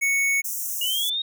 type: tone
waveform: square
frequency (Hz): 2217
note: C#7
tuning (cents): 0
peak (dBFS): -20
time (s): 0.01-0.42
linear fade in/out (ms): 20
type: high-pass noise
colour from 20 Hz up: white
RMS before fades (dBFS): -29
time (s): 0.44-1.1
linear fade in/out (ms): 10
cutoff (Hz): 5700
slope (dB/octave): 96
type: linear sweep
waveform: sine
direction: up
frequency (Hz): 2865 to 3769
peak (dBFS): -23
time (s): 0.81-1.22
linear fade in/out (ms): 5
effects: none